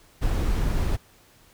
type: noise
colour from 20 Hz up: brown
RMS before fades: -23 dBFS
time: 0.21-0.97 s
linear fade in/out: 20 ms
effects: pink hiss -56 dBFS RMS until 1.53 s